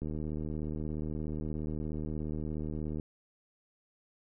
click train, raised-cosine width 3 ms, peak -25 dBFS, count 230, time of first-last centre 0.02-2.998 s, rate 76.9 Hz, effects none

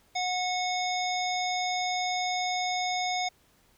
harmonic tone, 730 Hz, F#5, 24 cents flat, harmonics 1 / 3 / 5 / 7 / 9, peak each -29 / -34 / -36 / -37 / -39 dBFS, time 0.15-3.29 s, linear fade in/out 10 ms, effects pink hiss -64 dBFS RMS until 3.77 s

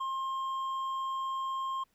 sine tone with hard clipping, 1064 Hz, C6, 29 cents sharp, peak -33 dBFS, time 0-1.84 s, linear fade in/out 10 ms, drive 4 dB, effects pink hiss -73 dBFS RMS until 1.94 s

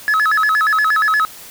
sine tone with vibrato, 1480 Hz, F#6, in tune, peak -9 dBFS, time 0.08-1.25 s, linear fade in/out 0 ms, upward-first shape square, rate 8.5 Hz, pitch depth 250 cents each way, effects tanh soft clip ceiling -11 dBFS + white hiss -37 dBFS RMS until 1.5 s

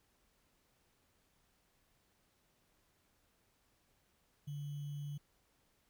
sine tone with sample-and-hold, 144.6 Hz, D3, 27 cents flat, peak -40 dBFS, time 4.47-5.18 s, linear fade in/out 10 ms, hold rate 3150 Hz, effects pink hiss -75 dBFS RMS until 5.89 s

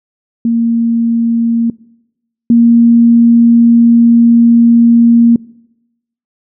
sine tone pair in turn, 231.6 / 233.9 Hz, A#3 / A#3, -11 / +6 cents, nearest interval unison, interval 17 cents, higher second, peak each -8 / -3 dBFS, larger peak second, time 0.45-1.7 / 2.5-5.36 s, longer second, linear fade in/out 2 ms, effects noise-tail reverb RT60 0.9 s tail -23 dB re dry

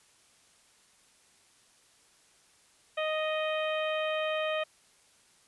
harmonic tone, 622.3 Hz, D#5, in tune, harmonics 1 / 2 / 3 / 4 / 5 / 6, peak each -30 / -37 / -39 / -38 / -40 / -48 dBFS, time 2.97-4.64 s, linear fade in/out 10 ms, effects white hiss -63 dBFS RMS until 5.47 s + resampled to 24000 Hz

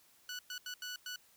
15% pulse tone bursts at uneven times, 1480 Hz, F#6, in tune, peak -34 dBFS, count 5, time 0.29-0.39 / 0.5-0.58 / 0.66-0.74 / 0.82-0.96 / 1.06-1.16 s, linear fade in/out 2 ms, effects white hiss -66 dBFS RMS until 1.36 s

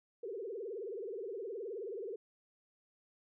sine tone with vibrato, 424.2 Hz, G#4, 37 cents sharp, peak -39 dBFS, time 0.23-2.16 s, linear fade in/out 5 ms, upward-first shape triangle, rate 19 Hz, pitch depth 280 cents each way, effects none

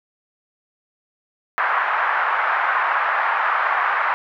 pink band-pass noise, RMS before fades -20 dBFS, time 1.58-4.14 s, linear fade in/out 0 ms, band 910 to 1700 Hz, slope 24 dB/octave, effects none

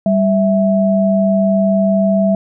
sine tone pair together, 196 / 657.2 Hz, G3 / E5, 0 / -5 cents, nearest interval octave + major sixth, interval 2095 cents, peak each -12 / -14 dBFS, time 0.06-2.35 s, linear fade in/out 2 ms, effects none

